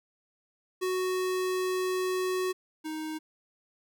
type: tone pair in turn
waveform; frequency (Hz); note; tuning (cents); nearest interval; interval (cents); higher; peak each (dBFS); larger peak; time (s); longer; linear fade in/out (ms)
square; 370 / 312.5; F#4 / D#4; 0 / +8; minor third; 292; first; -28 / -34; first; 0.81-2.53 / 2.84-3.19; first; 20
effects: none